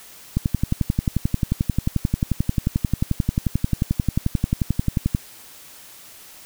click train, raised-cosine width 5 ms, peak -6 dBFS, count 55, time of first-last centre 0.37-5.149 s, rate 11.3 Hz, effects white hiss -44 dBFS RMS until 6.45 s

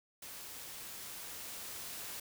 white noise with level ramp, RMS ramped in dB -48 to -44 dBFS, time 0.22-2.2 s, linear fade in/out 5 ms, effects none

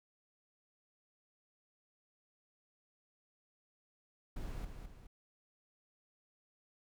brown noise with echo, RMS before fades -42 dBFS, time 4.36-4.65 s, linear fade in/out 5 ms, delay 210 ms, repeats 2, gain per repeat -6 dB, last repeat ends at 5.07 s, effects none

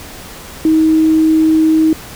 sine tone, 316.7 Hz, D#4, 31 cents sharp, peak -7 dBFS, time 0.65-1.93 s, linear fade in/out 2 ms, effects pink hiss -32 dBFS RMS until 2.15 s

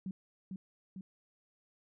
sine tone with echo, 189 Hz, F#3, 37 cents sharp, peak -36 dBFS, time 0.06-0.11 s, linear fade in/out 2 ms, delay 450 ms, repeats 2, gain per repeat -3 dB, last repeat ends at 1.01 s, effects none

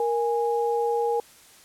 sine tone pair together, 468.3 / 826 Hz, A#4 / G#5, +8 / -10 cents, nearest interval minor seventh, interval 982 cents, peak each -23 / -26 dBFS, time 0-1.2 s, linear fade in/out 2 ms, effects white hiss -52 dBFS RMS until 1.64 s + low-pass 12000 Hz 12 dB/octave

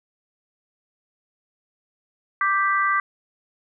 sine chord, G major, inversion second, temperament equal, 1174.7 / 1568 / 1975.5 Hz, D6 / G6 / B6, 0 / 0 / 0 cents, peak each -20 / -24 / -25 dBFS, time 2.41-3 s, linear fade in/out 2 ms, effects none

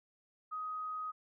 sine tone, 1255 Hz, D#6, 15 cents sharp, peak -37 dBFS, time 0.51-1.12 s, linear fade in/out 20 ms, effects none

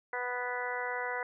harmonic tone, 246.9 Hz, B3, in tune, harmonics 2 / 3 / 4 / 5 / 6 / 7 / 8, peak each -39 / -41 / -39 / -47 / -39 / -43 / -39 dBFS, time 0.13-1.23 s, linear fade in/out 2 ms, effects none

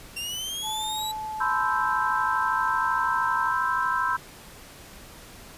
sawtooth linear sweep, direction up, 2739 to 3951 Hz, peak -27 dBFS, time 0.16-1.12 s, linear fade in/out 10 ms
sine tone with pitch glide, 866 to 917.5 Hz, A5 to A#5, -28 to -28 cents, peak -30 dBFS, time 0.62-3.54 s, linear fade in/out 50 ms, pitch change +100 cents, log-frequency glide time 2.13-3.1 s
sine chord, C major seventh, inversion third, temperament equal with one note detuned, 987.8 / 1040.5 / 1318.5 / 1568 Hz, B5 / C6 / E6 / G6, 0 / -10 / 0 / 0 cents, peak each -28 dBFS, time 1.4-4.17 s, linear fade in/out 10 ms
effects pink hiss -46 dBFS RMS until 5.57 s + resampled to 32000 Hz

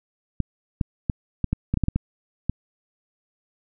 clicks, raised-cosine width 5 ms, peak -9 dBFS, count 11, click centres 0.403 / 0.812 / 1.098 / 1.443 / 1.53 / 1.74 / 1.773 / 1.837 / 1.884 / 1.96 / 2.496 s, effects none

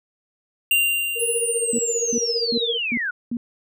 square tone with exponential decay, 2781 Hz, F7, 8 cents flat, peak -15 dBFS, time 0.71-2.46 s, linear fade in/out 2 ms, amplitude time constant 380 ms
sine tone with tremolo, 466.2 Hz, A#4, in tune, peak -19 dBFS, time 1.15-2.79 s, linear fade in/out 50 ms, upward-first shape triangle, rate 15 Hz, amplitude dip 100%
sine linear sweep, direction down, 10680 to 1403 Hz, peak -22 dBFS, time 1.19-3.11 s, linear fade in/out 10 ms
sine tone bursts, 236.8 Hz, A#3, 27 cents sharp, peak -22 dBFS, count 5, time 1.73-3.37 s, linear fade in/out 2 ms, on 56 ms, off 340 ms
effects none

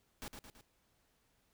pink noise with echo, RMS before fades -45 dBFS, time 0.22-0.28 s, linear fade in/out 0 ms, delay 110 ms, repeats 3, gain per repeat -5 dB, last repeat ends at 0.61 s, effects pink hiss -75 dBFS RMS until 1.53 s

